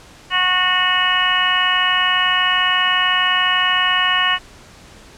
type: harmonic tone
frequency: 366.1 Hz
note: F#4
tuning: 18 cents flat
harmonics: 2 / 3 / 4 / 5 / 6 / 7 / 8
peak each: -27 / -20 / -26 / -19 / -27 / -25 / -18 dBFS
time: 0.3-4.39 s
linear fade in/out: 50 ms
effects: pink hiss -43 dBFS RMS until 5.17 s + low-pass 8000 Hz 12 dB/octave